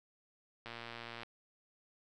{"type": "click train", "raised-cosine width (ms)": 0.3, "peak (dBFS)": -29, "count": 68, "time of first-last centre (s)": [0.66, 1.233], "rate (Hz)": 117, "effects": []}